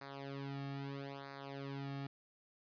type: tone with flanger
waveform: sawtooth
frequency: 138.59 Hz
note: C#3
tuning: in tune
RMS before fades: -45 dBFS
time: 0.01-2.07 s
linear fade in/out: 5 ms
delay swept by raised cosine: 0.32 to 2.02 ms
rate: 0.77 Hz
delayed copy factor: -0.95
effects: resampled to 11025 Hz + 12-bit